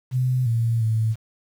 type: tone with pitch steps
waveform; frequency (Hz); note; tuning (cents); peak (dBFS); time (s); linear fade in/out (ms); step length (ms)
sine; 127.4 / 115.3 / 111; C3 / A#2 / A2; -46 / -19 / +16; -18; 0.11-1.16; 50; 350
effects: 8-bit